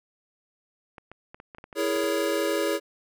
clicks, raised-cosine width 0.5 ms, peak -28 dBFS, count 10, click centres 0.982 / 1.116 / 1.345 / 1.401 / 1.548 / 1.584 / 1.641 / 1.728 / 1.962 / 2.039 s
square chord, A# half-diminished seventh, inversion second, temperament equal with one note detuned, 329.6 / 415.3 / 466.2 / 560.2 Hz, E4 / G#4 / A#4 / C#5, 0 / 0 / 0 / +18 cents, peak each -30 / -29 / -34 / -29 dBFS, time 1.75-2.8 s, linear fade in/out 50 ms
effects none

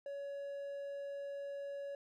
triangle tone, 562 Hz, C#5, 24 cents sharp, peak -39 dBFS, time 0.06-1.95 s, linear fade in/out 2 ms, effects none

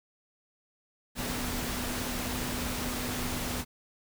sine tone in noise, 246.9 Hz, B3, in tune, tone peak -38 dBFS, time 1.15-3.65 s, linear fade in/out 50 ms, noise pink, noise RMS -34 dBFS, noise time 1.15-3.65 s, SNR -7 dB, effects none

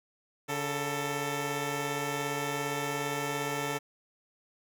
10% pulse tone pair together, 142.12 / 443.7 Hz, C#3 / A4, +44 / +14 cents, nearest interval octave + minor sixth, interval 1970 cents, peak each -26 / -25 dBFS, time 0.48-3.79 s, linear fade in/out 20 ms, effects none

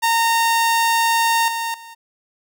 sawtooth tone with level steps, 919 Hz, A#5, 25 cents flat, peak -11 / -18 / -33 dBFS, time 0.02-1.95 s, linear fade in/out 20 ms, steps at 1.48 / 1.74 s, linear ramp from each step 2 ms, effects none

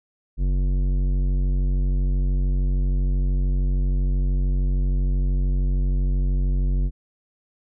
sine tone with tanh clipping, 46.5 Hz, F#1, 9 cents sharp, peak -20 dBFS, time 0.37-6.91 s, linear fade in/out 50 ms, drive 13 dB, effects none

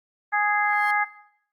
harmonic tone, 415.3 Hz, G#4, in tune, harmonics 2 / 3 / 4 / 5, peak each -23 / -28 / -24 / -28 dBFS, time 0.32-1.05 s, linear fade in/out 20 ms
15% pulse tone with exponential growth, 1073 Hz, C6, 43 cents sharp, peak -30 dBFS, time 0.48-0.91 s, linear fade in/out 5 ms, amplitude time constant 93 ms
effects noise-tail reverb RT60 0.7 s tail -18 dB re dry + Opus 48 kbps

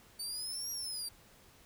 25% pulse exponential two-way sweep, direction up then down, 4553 to 5700 to 4652 Hz, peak -33 dBFS, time 0.19-1.09 s, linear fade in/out 10 ms, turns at 0.71 s, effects pink hiss -61 dBFS RMS until 1.65 s

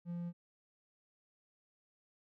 triangle tone, 172.9 Hz, F3, 17 cents flat, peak -36 dBFS, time 0.05-0.33 s, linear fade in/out 50 ms, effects none

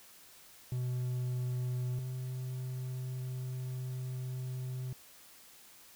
triangle tone pair in turn, 125.1 / 127.8 Hz, B2 / C3, +23 / -40 cents, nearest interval unison, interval 37 cents, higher second, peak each -30 / -34 dBFS, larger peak first, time 0.72-1.99 / 1.99-4.93 s, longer second, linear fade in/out 2 ms, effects white hiss -57 dBFS RMS until 5.95 s

